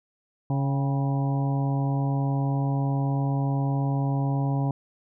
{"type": "harmonic tone with a mistuned harmonic", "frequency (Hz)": 138.59, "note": "C#3", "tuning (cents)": 0, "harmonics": [1, 2, 3, 4, 5, 6, 7], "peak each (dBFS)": [-23, -30, -41, -39, -38, -37, -39], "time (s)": [0.5, 4.71], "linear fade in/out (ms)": 2, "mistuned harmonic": 6, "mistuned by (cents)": -62, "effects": []}